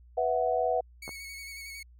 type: chord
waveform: sine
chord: B suspended fourth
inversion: none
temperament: just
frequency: 493.9 / 658.5 / 740.8 Hz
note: B4 / E5 / F#5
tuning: 0 / -2 / +2 cents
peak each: -29 dBFS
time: 0.17-0.81 s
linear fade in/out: 10 ms
type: tone with vibrato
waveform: sawtooth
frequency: 2217 Hz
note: C#7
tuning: in tune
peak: -37 dBFS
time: 1.02-1.83 s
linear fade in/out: 5 ms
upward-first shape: square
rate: 11 Hz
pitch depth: 23 cents each way
type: clicks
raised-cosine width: 1 ms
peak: -27 dBFS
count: 2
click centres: 1.079 / 1.092 s
effects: added 60 Hz sine -52 dBFS peak until 1.99 s